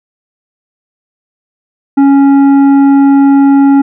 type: tone with tanh clipping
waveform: triangle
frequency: 277.2 Hz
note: C#4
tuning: in tune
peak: -4 dBFS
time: 1.97-3.82 s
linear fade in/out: 10 ms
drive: 13 dB
effects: none